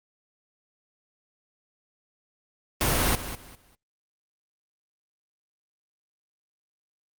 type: noise with echo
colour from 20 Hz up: pink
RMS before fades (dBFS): -23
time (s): 2.81-3.15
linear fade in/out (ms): 0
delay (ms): 200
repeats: 3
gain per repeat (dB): -12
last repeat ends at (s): 3.75
effects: Opus 32 kbps